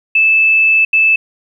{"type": "tone bursts at uneven times", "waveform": "sine", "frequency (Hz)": 2626, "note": "E7", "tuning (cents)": -7, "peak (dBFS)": -7, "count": 2, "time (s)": [[0.15, 0.85], [0.93, 1.16]], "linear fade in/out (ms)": 5, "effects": ["8-bit"]}